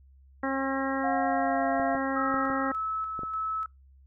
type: harmonic tone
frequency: 269.4 Hz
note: C#4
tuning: 49 cents flat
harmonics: 1 / 2 / 3 / 4 / 5 / 6 / 7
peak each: -30 / -33 / -35 / -36 / -37 / -38 / -38 dBFS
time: 0.43-2.72 s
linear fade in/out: 5 ms
type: tone with pitch glide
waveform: sine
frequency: 720 to 691.5 Hz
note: F#5 to F5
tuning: -47 to -17 cents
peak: -27 dBFS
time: 1.03-1.97 s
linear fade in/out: 20 ms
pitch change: -70 cents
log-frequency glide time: 1.23-1.65 s
type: clicks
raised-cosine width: 2 ms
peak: -26 dBFS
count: 6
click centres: 1.798 / 1.951 / 2.342 / 2.501 / 3.192 / 3.234 s
type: tone with tremolo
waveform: sine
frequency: 1300 Hz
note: E6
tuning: 24 cents flat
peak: -28 dBFS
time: 2.16-3.66 s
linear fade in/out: 2 ms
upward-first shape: square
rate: 1.7 Hz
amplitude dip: 35%
effects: noise-tail reverb RT60 0.2 s tail -26 dB re dry + added 67 Hz sine -53 dBFS peak until 4.06 s